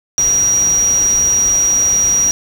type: tone in noise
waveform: sine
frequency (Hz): 5750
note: F8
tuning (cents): +50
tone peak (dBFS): -10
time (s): 0.18-2.31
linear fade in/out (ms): 0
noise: pink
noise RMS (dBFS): -27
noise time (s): 0.18-2.31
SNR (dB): +14
effects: none